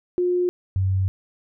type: tone pair in turn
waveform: sine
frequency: 357.5 / 95.07 Hz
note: F4 / F#2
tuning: +41 / +47 cents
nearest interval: octave + major seventh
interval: 2294 cents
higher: first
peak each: -18 dBFS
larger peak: neither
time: 0.18-0.49 / 0.76-1.08 s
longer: second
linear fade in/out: 0 ms
effects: none